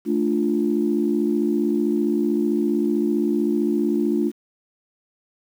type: chord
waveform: sine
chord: D minor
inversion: second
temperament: equal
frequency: 220 / 293.7 / 349.2 Hz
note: A3 / D4 / F4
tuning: 0 / 0 / 0 cents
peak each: -22 dBFS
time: 0.05-4.32 s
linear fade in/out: 50 ms
effects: tanh soft clip ceiling -8 dBFS + 8-bit